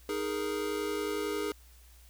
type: chord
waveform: square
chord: D# suspended fourth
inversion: none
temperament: equal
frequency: 311.1 / 415.3 / 466.2 Hz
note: D#4 / G#4 / A#4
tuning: 0 / 0 / 0 cents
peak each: -38 / -34 / -39 dBFS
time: 0.09-1.52 s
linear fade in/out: 2 ms
effects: added 60 Hz sine -54 dBFS peak until 2.09 s + white hiss -61 dBFS RMS until 2.09 s